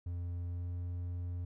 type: tone with pitch glide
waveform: triangle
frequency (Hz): 87.31 to 88.02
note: F2 to F2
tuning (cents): 0 to +14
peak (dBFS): -34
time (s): 0.06-1.45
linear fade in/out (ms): 5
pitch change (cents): +14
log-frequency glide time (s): 0.47-0.69
effects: none